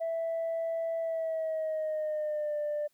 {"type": "tone with pitch glide", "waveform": "sine", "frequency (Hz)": [659.3, 594.2], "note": ["E5", "D5"], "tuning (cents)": [0, 20], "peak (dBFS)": -28, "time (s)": [0, 2.88], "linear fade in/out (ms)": 20, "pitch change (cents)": -180, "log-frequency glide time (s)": [1, 2.57], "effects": ["tanh soft clip ceiling -27 dBFS", "white hiss -73 dBFS RMS until 2.93 s"]}